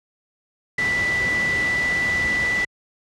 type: tone in noise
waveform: sine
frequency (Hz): 1975.5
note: B6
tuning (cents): 0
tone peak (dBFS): -19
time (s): 0.78-2.65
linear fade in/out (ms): 5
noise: pink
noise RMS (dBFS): -29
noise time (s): 0.78-2.65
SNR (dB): +7
effects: high-pass 60 Hz 12 dB/octave + low-pass 6000 Hz 12 dB/octave